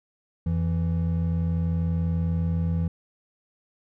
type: tone pair together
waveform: triangle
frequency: 86.34 / 166.6 Hz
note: F2 / E3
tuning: -19 / +19 cents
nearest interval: major seventh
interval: 1138 cents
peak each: -23 dBFS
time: 0.46-2.88 s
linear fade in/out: 5 ms
effects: none